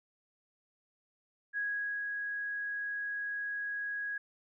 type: tone with ADSR envelope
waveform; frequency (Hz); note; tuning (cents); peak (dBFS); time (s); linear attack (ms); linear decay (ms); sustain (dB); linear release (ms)
sine; 1657; G#6; -4; -31; 1.53-4.18; 43; 460; -3; 5
effects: none